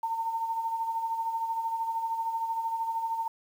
sine tone with tremolo, 908 Hz, A#5, 46 cents flat, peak -26 dBFS, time 0.03-3.28 s, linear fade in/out 5 ms, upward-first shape sine, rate 13 Hz, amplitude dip 50%, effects 9-bit

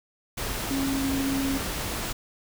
sine tone in noise, 271.9 Hz, C#4, 33 cents flat, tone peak -25 dBFS, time 0.7-1.58 s, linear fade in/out 10 ms, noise pink, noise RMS -31 dBFS, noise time 0.37-2.13 s, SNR +3 dB, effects none

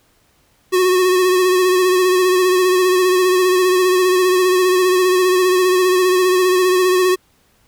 square tone with vibrato, 367.3 Hz, F#4, 13 cents flat, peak -12 dBFS, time 0.72-7.16 s, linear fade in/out 20 ms, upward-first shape sine, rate 15 Hz, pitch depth 33 cents each way, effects pink hiss -57 dBFS RMS until 7.67 s

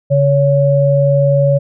sine tone pair together, 141.14 / 561 Hz, C#3 / C#5, +32 / +21 cents, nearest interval 2 octaves, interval 2389 cents, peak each -11 dBFS, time 0.1-1.59 s, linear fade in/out 20 ms, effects none

